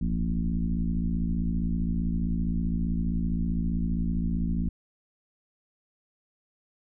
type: tone with frequency modulation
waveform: sine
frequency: 116.54 Hz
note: A#2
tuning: in tune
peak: -24 dBFS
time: 0.01-4.69 s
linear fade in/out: 5 ms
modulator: 55.3 Hz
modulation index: 2.3
effects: none